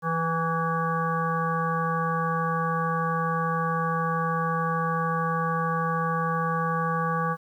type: harmonic tone with a mistuned harmonic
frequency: 164.81 Hz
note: E3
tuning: in tune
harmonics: 1 / 3 / 5 / 7 / 9 / 10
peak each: -28 / -32 / -33 / -27 / -36 / -36 dBFS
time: 0.02-7.37 s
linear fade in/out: 50 ms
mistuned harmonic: 7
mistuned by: -19 cents
effects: 10-bit